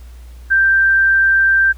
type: tone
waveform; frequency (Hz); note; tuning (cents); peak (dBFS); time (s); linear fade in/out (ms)
sine; 1572; G6; +4; -9; 0.5-1.73; 20
effects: added 60 Hz sine -33 dBFS peak until 1.77 s + pink hiss -50 dBFS RMS until 1.77 s